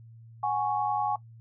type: chord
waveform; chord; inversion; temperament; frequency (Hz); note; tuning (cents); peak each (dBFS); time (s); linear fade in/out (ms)
sine; F# suspended second; none; equal; 740 / 830.6 / 1108.7; F#5 / G#5 / C#6; 0 / 0 / 0; -32 / -27 / -32; 0.43-1.16; 5
effects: noise-tail reverb RT60 0.1 s tail -18 dB re dry + added 114 Hz sine -47 dBFS peak until 1.4 s